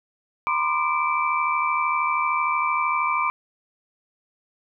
sine tone cluster, 966 / 1039 / 1197 / 2329 Hz, B5 / C6 / D6 / D7, -39 / -12 / +33 / -15 cents, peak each -29 / -24 / -25 / -26 dBFS, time 0.47-3.3 s, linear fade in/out 0 ms, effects none

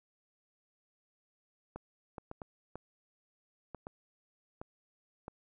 clicks, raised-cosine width 1 ms, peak -28 dBFS, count 9, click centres 1.76 / 2.182 / 2.314 / 2.418 / 2.756 / 3.747 / 3.869 / 4.615 / 5.281 s, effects none

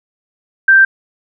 sine tone, 1569 Hz, G6, 1 cent sharp, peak -4 dBFS, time 0.68-0.85 s, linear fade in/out 5 ms, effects none

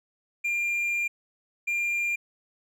triangle tone bursts at uneven times, 2395 Hz, D7, 33 cents sharp, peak -23 dBFS, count 2, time 0.44-1.08 / 1.67-2.16 s, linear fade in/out 10 ms, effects none

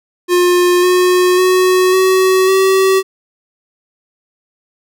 square tone with pitch steps, 356 / 362.4 / 369 / 375.6 / 382.4 Hz, F4 / F#4 / F#4 / F#4 / G4, +33 / -36 / -5 / +26 / -43 cents, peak -9 dBFS, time 0.28-3.03 s, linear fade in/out 50 ms, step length 550 ms, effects none

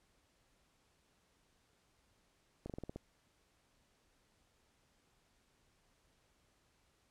slowing click train, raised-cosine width 2 ms, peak -30 dBFS, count 7, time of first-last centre 2.66-2.96 s, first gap 37 ms, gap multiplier 1.12, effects pink hiss -74 dBFS RMS until 7.1 s + low-pass 10000 Hz 12 dB/octave

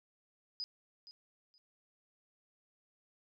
sine tone with echo, 4978 Hz, D#8, in tune, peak -37 dBFS, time 0.6-0.64 s, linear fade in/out 0 ms, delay 470 ms, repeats 2, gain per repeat -14 dB, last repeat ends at 1.58 s, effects none

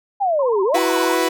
sine exponential two-way sweep, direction down then up, 830.6 to 370 to 830.6 Hz, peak -15 dBFS, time 0.2-0.79 s, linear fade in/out 20 ms, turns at 0.63 s
sine tone with vibrato, 987.8 Hz, B5, in tune, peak -24 dBFS, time 0.39-1.15 s, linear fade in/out 5 ms, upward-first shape sine, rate 15 Hz, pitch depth 150 cents each way
sawtooth chord, E suspended second, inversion none, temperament equal, 329.6 / 370 / 493.9 Hz, E4 / F#4 / B4, 0 / 0 / 0 cents, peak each -17 dBFS, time 0.74-1.29 s, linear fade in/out 10 ms
effects none

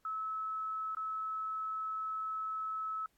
sine tone with dropouts, 1298 Hz, E6, 27 cents flat, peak -35 dBFS, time 0.05-3.06 s, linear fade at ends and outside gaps 2 ms, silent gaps 0.949-0.969 s, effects pink hiss -75 dBFS RMS until 3.17 s + AAC 64 kbps

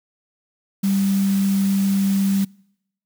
sine tone in noise, 196 Hz, G3, in tune, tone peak -16 dBFS, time 0.83-2.45 s, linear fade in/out 10 ms, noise white, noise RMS -34 dBFS, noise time 0.83-2.45 s, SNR +15 dB, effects noise-tail reverb RT60 0.8 s tail -26 dB re dry

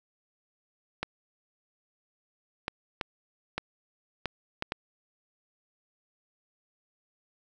clicks, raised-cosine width 0.3 ms, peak -14 dBFS, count 7, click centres 1.03 / 2.681 / 3.012 / 3.58 / 4.257 / 4.624 / 4.721 s, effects none

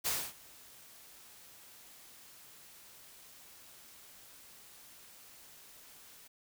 white noise with ADSR envelope, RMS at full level -32 dBFS, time 0.04-6.28 s, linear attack 25 ms, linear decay 260 ms, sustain -24 dB, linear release 12 ms, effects none

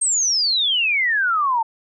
sine exponential sweep, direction down, 8580 to 878 Hz, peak -16 dBFS, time 0.01-1.63 s, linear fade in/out 10 ms, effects none

